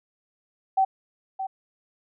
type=tone with echo; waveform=sine; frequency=768 Hz; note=G5; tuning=36 cents flat; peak=-17 dBFS; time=0.77-0.85 s; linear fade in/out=10 ms; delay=620 ms; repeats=1; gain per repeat=-10 dB; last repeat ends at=1.47 s; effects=none